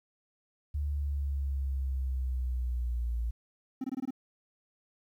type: linear sweep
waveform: sine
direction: down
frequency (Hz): 73.42 to 57.4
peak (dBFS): -29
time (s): 0.74-3.31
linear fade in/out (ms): 10
type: tone bursts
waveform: triangle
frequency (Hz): 261.6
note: C4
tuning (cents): 0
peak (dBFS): -29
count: 6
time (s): 3.81-4.107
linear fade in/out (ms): 5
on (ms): 32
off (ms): 21
effects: 11-bit